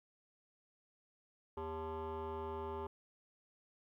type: tone with frequency modulation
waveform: sine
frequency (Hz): 240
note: B3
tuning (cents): -49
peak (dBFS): -38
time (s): 1.57-2.87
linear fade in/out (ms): 5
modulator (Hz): 160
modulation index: 5.4
effects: tanh soft clip ceiling -39 dBFS + 13-bit